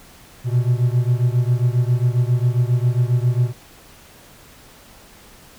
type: beating tone pair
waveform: triangle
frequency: 120 / 127.4 Hz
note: B2 / C3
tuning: -49 / -46 cents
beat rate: 7.4 Hz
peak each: -15 / -17 dBFS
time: 0.44-3.53 s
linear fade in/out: 50 ms
effects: pink hiss -46 dBFS RMS until 5.58 s